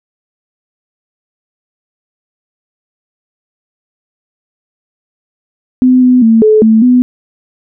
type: tone with pitch steps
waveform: sine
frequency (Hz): 254.2 / 251.4 / 224.9 / 431.4 / 221.1 / 249.2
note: C4 / B3 / A3 / A4 / A3 / B3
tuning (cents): -50 / +31 / +38 / -34 / +9 / +16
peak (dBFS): -3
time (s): 5.82-7.02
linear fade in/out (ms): 0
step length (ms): 200
effects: none